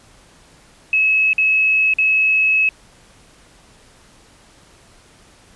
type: tone with dropouts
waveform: sine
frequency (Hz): 2578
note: E7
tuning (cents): -39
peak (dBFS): -12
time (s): 0.93-2.69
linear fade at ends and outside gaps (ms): 2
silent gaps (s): 1.332-1.381 / 1.938-1.985
effects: pink hiss -49 dBFS RMS until 5.55 s + resampled to 24000 Hz